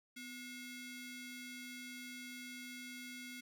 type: ring-modulated tone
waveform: sawtooth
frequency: 1199 Hz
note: D6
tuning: 36 cents sharp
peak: -40 dBFS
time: 0.16-3.41 s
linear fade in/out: 10 ms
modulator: 948 Hz
effects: none